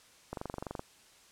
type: click train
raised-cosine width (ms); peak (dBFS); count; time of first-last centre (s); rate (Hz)
1; -23; 12; 0.33-0.794; 23.7
effects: white hiss -60 dBFS RMS until 1.31 s + low-pass 9000 Hz 12 dB/octave